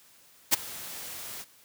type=noise with ADSR envelope; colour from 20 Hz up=white; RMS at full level=-19 dBFS; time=0.51-1.45 s; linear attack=27 ms; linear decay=13 ms; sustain=-21 dB; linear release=39 ms; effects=white hiss -58 dBFS RMS until 1.64 s + high-pass 60 Hz 12 dB/octave